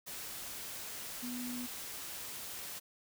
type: tone in noise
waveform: sine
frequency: 246.1 Hz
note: B3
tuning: 6 cents flat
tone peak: -39 dBFS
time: 1.22-1.67 s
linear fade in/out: 20 ms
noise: white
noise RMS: -44 dBFS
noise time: 0.06-2.8 s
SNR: +2 dB
effects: none